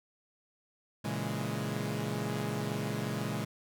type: chord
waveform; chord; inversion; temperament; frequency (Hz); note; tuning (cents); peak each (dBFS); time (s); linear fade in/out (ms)
sawtooth; A# half-diminished seventh; none; equal; 116.54 / 138.59 / 164.81 / 207.7; A#2 / C#3 / E3 / G#3; 0 / 0 / 0 / 0; -34 / -34 / -36 / -33; 1.04-3.45; 10
effects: none